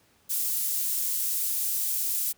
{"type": "high-pass noise", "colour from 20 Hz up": "pink", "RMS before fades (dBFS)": -28, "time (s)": [0.29, 2.33], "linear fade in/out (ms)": 20, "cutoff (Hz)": 11000, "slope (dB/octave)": 12, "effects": ["pink hiss -63 dBFS RMS until 2.37 s", "high-pass 60 Hz 12 dB/octave"]}